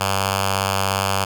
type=tone with notch filter; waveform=5% pulse; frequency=97 Hz; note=G2; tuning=18 cents flat; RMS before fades=-21 dBFS; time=0-1.25 s; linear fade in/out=10 ms; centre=310 Hz; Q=0.51; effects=none